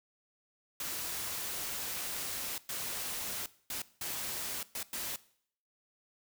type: noise bursts at uneven times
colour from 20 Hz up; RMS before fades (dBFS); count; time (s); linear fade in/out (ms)
white; -38; 6; 0.8-2.58 / 2.69-3.46 / 3.7-3.82 / 4.01-4.63 / 4.75-4.83 / 4.93-5.16; 2
effects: noise-tail reverb RT60 0.6 s tail -19 dB re dry